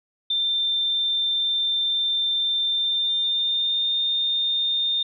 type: tone with pitch glide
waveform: sine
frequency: 3578 to 3634 Hz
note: A7 to A#7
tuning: +28 to -45 cents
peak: -20 dBFS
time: 0.3-5.03 s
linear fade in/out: 5 ms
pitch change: +27 cents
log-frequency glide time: 2.66-3.95 s
effects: none